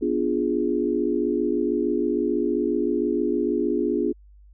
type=chord; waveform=sine; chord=B diminished seventh; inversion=none; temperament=equal; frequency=246.9 / 293.7 / 349.2 / 415.3 Hz; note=B3 / D4 / F4 / Ab4; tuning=0 / 0 / 0 / 0 cents; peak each=-27 / -26 / -25 / -26 dBFS; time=0.01-4.13 s; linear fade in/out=20 ms; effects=added 50 Hz sine -47 dBFS peak until 4.53 s